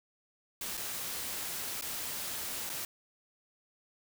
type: noise with dropouts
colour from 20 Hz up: white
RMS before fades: -38 dBFS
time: 0.61-2.85 s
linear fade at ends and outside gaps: 2 ms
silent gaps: 0.771-0.775 / 1.812-1.822 / 2.694-2.698 s
effects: none